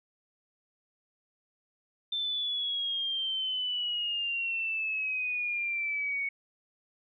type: exponential sweep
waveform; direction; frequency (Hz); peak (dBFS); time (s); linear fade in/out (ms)
sine; down; 3567 to 2217; -29; 2.12-6.29; 5
effects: none